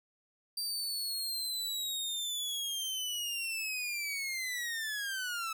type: linear sweep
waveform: sawtooth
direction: down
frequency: 4699 to 1297 Hz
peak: -31 dBFS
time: 0.57-5.53 s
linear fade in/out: 5 ms
effects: none